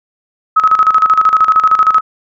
sine tone with tremolo, 1281 Hz, E6, 50 cents flat, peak -4 dBFS, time 0.56-2.01 s, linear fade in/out 10 ms, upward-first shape square, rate 13 Hz, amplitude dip 70%, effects resampled to 16000 Hz

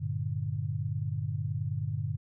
sine chord, G minor, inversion none, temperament equal, 98 / 116.54 / 146.83 Hz, G2 / Bb2 / D3, 0 / 0 / 0 cents, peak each -34 dBFS, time 0-2.17 s, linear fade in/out 20 ms, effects none

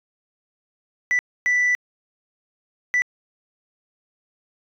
sine tone bursts at uneven times, 1975.5 Hz, B6, in tune, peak -14 dBFS, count 3, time 1.11-1.19 / 1.46-1.75 / 2.94-3.02 s, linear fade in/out 0 ms, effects tanh soft clip ceiling -15 dBFS

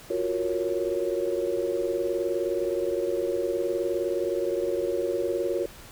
sine chord, Gb major seventh, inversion third, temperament equal with one note detuned, 350.6 / 370 / 466.2 / 554.4 Hz, F4 / Gb4 / Bb4 / Db5, +7 / 0 / 0 / 0 cents, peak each -30 dBFS, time 0.1-5.66 s, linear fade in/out 5 ms, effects pink hiss -47 dBFS RMS until 5.91 s

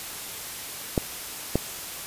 clicks, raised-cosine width 2 ms, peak -7 dBFS, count 2, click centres 0.978 / 1.556 s, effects white hiss -36 dBFS RMS until 2.06 s + resampled to 32000 Hz

